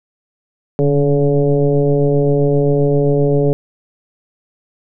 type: tone with frequency modulation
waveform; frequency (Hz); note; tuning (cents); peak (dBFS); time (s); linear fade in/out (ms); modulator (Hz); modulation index
sine; 285.8; D4; -47; -10; 0.79-3.53; 0; 141; 1.8
effects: none